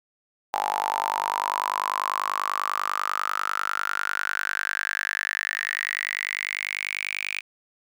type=tone with high-pass filter sweep; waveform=sawtooth; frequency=50.1 Hz; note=G1; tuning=38 cents sharp; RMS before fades=-28 dBFS; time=0.53-7.41 s; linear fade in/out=10 ms; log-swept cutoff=830 to 2400 Hz; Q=9.6; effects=none